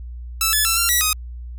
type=tone with pitch steps; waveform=5% pulse; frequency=1319 / 1723 / 1339 / 1375 / 1940 / 1253 Hz; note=E6 / A6 / E6 / F6 / B6 / D#6; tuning=+1 / -37 / +27 / -27 / -31 / +12 cents; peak=-5 dBFS; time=0.41-1.13 s; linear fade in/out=2 ms; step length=120 ms; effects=added 60 Hz sine -30 dBFS peak until 1.58 s